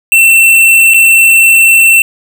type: tone with dropouts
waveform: square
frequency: 2692 Hz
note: E7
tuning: 36 cents sharp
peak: -3 dBFS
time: 0.12-2.02 s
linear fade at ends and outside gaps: 1 ms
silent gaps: 0.937-0.943 s
effects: none